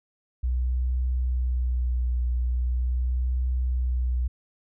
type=tone with vibrato; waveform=sine; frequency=61.9 Hz; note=B1; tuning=5 cents sharp; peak=-22 dBFS; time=0.43-4.28 s; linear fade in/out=10 ms; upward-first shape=triangle; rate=0.41 Hz; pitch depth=30 cents each way; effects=none